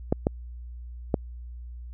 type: clicks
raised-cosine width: 2 ms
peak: -8 dBFS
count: 3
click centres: 0.125 / 0.269 / 1.142 s
effects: added 60 Hz sine -37 dBFS peak until 1.93 s